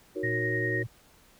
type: chord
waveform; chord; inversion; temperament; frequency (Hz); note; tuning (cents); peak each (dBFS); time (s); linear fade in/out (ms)
sine; D# minor seventh; none; equal; 311.1 / 370 / 466.2 / 554.4; D#4 / F#4 / A#4 / C#5; 0 / 0 / 0 / 0; -36 / -33 / -37 / -39; 0.15-0.84; 20
type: tone with tremolo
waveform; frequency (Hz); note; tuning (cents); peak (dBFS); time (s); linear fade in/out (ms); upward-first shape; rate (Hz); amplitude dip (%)
sine; 1866; A#6; +1; -28; 0.23-0.83; 10; sine; 10; 25
type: tone with vibrato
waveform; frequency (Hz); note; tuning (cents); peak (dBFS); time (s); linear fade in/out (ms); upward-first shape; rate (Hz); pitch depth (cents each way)
sine; 116.54; A#2; 0; -32; 0.23-0.87; 10; sine; 7.7; 8
effects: pink hiss -59 dBFS RMS until 1.39 s